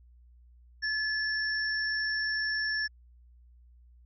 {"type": "tone pair together", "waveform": "sine", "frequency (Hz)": [1723, 5431], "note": ["A6", "F8"], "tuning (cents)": [-37, -49], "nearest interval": "octave + minor sixth", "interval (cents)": 1988, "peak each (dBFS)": [-29, -34], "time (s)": [0.82, 2.88], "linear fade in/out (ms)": 20, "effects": ["added 60 Hz sine -54 dBFS peak until 4.05 s"]}